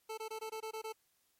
25% pulse tone bursts, 440 Hz, A4, in tune, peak -36 dBFS, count 8, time 0.09-0.926 s, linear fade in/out 10 ms, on 87 ms, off 20 ms, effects white hiss -75 dBFS RMS until 1.39 s + MP3 64 kbps

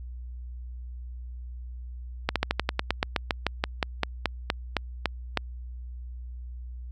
slowing click train, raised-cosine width 0.3 ms, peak -7 dBFS, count 20, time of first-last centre 2.29-5.373 s, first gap 67 ms, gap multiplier 1.09, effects added 61 Hz sine -36 dBFS peak until 6.91 s

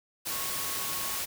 sine tone in noise, 1100 Hz, C#6, 14 cents flat, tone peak -42 dBFS, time 0.29-1.21 s, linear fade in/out 20 ms, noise white, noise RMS -33 dBFS, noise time 0.25-1.26 s, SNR -12 dB, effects none

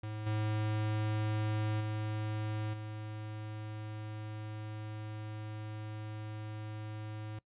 square tone with level steps, 107.4 Hz, A2, 41 cents flat, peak -39 / -32 / -35 / -41 dBFS, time 0.03-7.39 s, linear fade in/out 5 ms, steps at 0.26 / 1.8 / 2.73 s, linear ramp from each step 10 ms, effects noise-tail reverb RT60 0.1 s tail -21 dB re dry + resampled to 8000 Hz

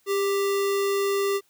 sine tone with sample-and-hold, 398.2 Hz, G4, 27 cents sharp, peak -21 dBFS, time 0.06-1.41 s, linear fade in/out 50 ms, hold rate 1575 Hz, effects white hiss -65 dBFS RMS until 1.49 s

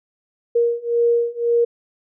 sine beating tone pair, 470 / 471.9 Hz, A#4 / A#4, +14 / +21 cents, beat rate 1.9 Hz, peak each -19 / -18 dBFS, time 0.55-1.65 s, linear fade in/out 10 ms, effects none

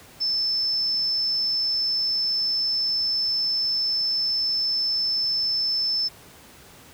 sine tone, 5274 Hz, E8, in tune, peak -21 dBFS, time 0.2-6.09 s, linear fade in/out 20 ms, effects pink hiss -48 dBFS RMS until 6.93 s + high-pass 60 Hz 12 dB/octave

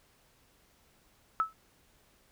sine tone with exponential decay, 1304 Hz, E6, 19 cents flat, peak -21 dBFS, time 1.4-1.53 s, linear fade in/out 0 ms, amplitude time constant 28 ms, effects pink hiss -66 dBFS RMS until 2.31 s

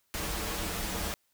pink noise with comb filter, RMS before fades -34 dBFS, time 0.14-1.14 s, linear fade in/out 0 ms, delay 7.8 ms, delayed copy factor -0.75, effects white hiss -73 dBFS RMS until 1.33 s

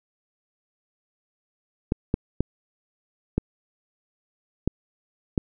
clicks, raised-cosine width 3 ms, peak -8 dBFS, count 6, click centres 1.921 / 2.141 / 2.406 / 3.38 / 4.676 / 5.378 s, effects none

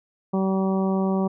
harmonic tone, 191.3 Hz, G3, 42 cents flat, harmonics 1 / 2 / 3 / 4 / 5 / 6, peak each -21 / -27 / -31 / -33 / -35 / -37 dBFS, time 0.33-1.28 s, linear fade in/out 10 ms, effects none

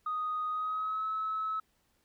sine tone with pitch glide, 1244.5 to 1295.1 Hz, D#6 to E6, 0 to -31 cents, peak -30 dBFS, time 0.06-1.6 s, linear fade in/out 5 ms, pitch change +69 cents, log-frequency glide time 0.5-1.06 s, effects tanh soft clip ceiling -26 dBFS + pink hiss -73 dBFS RMS until 2.04 s

